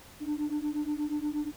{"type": "beating tone pair", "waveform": "sine", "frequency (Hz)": [293.7, 302.1], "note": ["D4", "D4"], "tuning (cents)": [0, 49], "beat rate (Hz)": 8.4, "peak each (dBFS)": -30, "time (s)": [0.2, 1.52], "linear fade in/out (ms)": 50, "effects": ["tanh soft clip ceiling -26 dBFS", "pink hiss -52 dBFS RMS until 1.56 s"]}